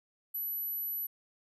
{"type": "tone", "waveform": "sine", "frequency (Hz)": 11840, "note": "F#9", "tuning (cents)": 0, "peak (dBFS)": -33, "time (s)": [0.34, 1.07], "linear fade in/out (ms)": 10, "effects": []}